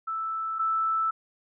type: tone pair in turn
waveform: sine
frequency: 1318.5 / 1318.5 Hz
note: E6 / E6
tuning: 0 / 0 cents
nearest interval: unison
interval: 0 cents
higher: neither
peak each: -28 / -23 dBFS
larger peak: second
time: 0.07-0.59 / 0.59-1.11 s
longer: neither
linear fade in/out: 10 ms
effects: none